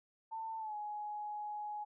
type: tone with pitch glide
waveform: sine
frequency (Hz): 893 to 838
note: A5 to G#5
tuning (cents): +25 to +15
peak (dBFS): -39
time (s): 0.31-1.85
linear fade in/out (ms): 20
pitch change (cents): -110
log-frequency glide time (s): 0.58-0.75
effects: none